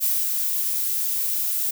violet noise with ADSR envelope, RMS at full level -21 dBFS, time 0-1.71 s, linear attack 37 ms, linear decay 250 ms, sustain -3 dB, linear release 7 ms, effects none

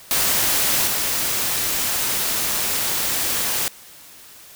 white noise with level steps, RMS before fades -19 / -22 dBFS, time 0.11-3.68 s, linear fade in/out 0 ms, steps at 0.87 s, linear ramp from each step 5 ms, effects white hiss -44 dBFS RMS until 4.55 s

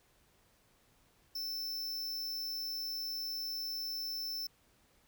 square tone, 5320 Hz, E8, 15 cents sharp, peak -37 dBFS, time 1.35-4.47 s, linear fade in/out 5 ms, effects pink hiss -69 dBFS RMS until 5.07 s

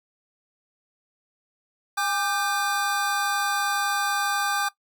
square tone cluster, 813 / 1191 / 1559 Hz, G#5 / D6 / G6, -37 / +24 / -10 cents, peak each -28 dBFS, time 1.97-4.69 s, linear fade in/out 10 ms, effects noise-tail reverb RT60 0.1 s tail -18 dB re dry

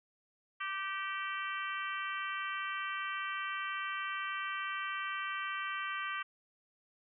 harmonic tone with a mistuned harmonic, 386.9 Hz, G4, 23 cents flat, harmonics 3 / 4 / 5 / 6 / 7 / 8, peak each -39 / -41 / -43 / -45 / -46 / -47 dBFS, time 0.6-6.23 s, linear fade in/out 10 ms, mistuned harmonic 3, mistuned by +25 cents, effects none

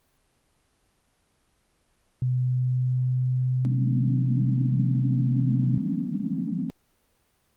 sine tone with pitch glide, 126.2 to 129.15 Hz, B2 to C3, +38 to -22 cents, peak -21 dBFS, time 2.22-5.78 s, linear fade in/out 2 ms, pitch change +40 cents, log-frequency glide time 2.43-4.72 s
white band-pass noise, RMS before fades -28 dBFS, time 3.65-6.7 s, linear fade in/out 0 ms, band 150 to 280 Hz, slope 96 dB/octave
effects pink hiss -68 dBFS RMS until 7.56 s + Opus 24 kbps

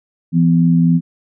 sine tone pair together, 168 / 251.7 Hz, E3 / B3, +33 / +33 cents, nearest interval perfect fifth, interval 700 cents, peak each -10 / -15 dBFS, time 0.32-1.01 s, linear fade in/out 50 ms, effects none

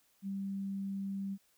sine tone, 196 Hz, G3, in tune, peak -35 dBFS, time 0.22-1.38 s, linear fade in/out 50 ms, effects white hiss -71 dBFS RMS until 1.57 s

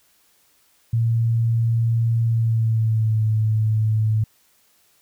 sine tone with pitch glide, 115.1 to 109.08 Hz, A#2 to A2, -22 to -15 cents, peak -16 dBFS, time 0.93-4.24 s, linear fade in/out 5 ms, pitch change -93 cents, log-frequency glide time 2.24-3.23 s, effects white hiss -60 dBFS RMS until 5.01 s

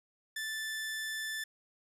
sawtooth tone, 1758 Hz, A6, 2 cents flat, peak -32 dBFS, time 0.36-1.44 s, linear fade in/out 5 ms, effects resampled to 32000 Hz + 11-bit

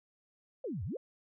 sine exponential two-way sweep, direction down then up, 584 to 78.9 to 584 Hz, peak -35 dBFS, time 0.64-0.97 s, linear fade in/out 5 ms, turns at 0.84 s, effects none

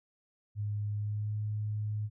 sine tone with pitch glide, 104 to 105.94 Hz, G#2 to G#2, +3 to +35 cents, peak -31 dBFS, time 0.55-2.1 s, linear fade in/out 50 ms, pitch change +32 cents, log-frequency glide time 0.95-1.36 s, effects none

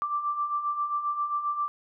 sine beating tone pair, 1169 / 1176.5 Hz, D6 / D6, -8 / +3 cents, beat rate 7.5 Hz, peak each -34 / -27 dBFS, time 0.02-1.68 s, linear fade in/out 0 ms, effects none

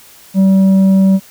sine tone with tanh clipping, 192.1 Hz, G3, 35 cents flat, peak -7 dBFS, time 0.34-1.2 s, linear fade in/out 50 ms, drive 5 dB, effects white hiss -41 dBFS RMS until 1.3 s

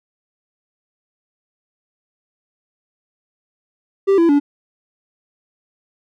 triangle tone with pitch steps, 392 / 335.4 / 287 Hz, G4 / E4 / D4, 0 / +30 / -40 cents, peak -8 dBFS, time 4.07-4.4 s, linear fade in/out 20 ms, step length 110 ms, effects none

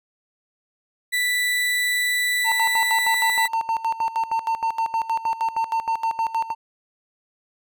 35% pulse tone, 1975.5 Hz, B6, in tune, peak -18 dBFS, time 1.12-3.48 s, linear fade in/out 20 ms
triangle tone with tremolo, 904 Hz, A5, 47 cents sharp, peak -17 dBFS, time 2.44-6.55 s, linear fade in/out 50 ms, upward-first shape square, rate 6.4 Hz, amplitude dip 80%
effects none

